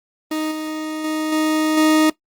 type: tone with level steps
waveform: 40% pulse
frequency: 311.1 Hz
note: D#4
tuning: in tune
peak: -19 / -23 / -19 / -15 / -11 dBFS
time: 0.31-2.1 s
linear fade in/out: 5 ms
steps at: 0.51 / 1.04 / 1.32 / 1.77 s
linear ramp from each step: 5 ms
effects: noise-tail reverb RT60 0.1 s tail -18 dB re dry + Opus 24 kbps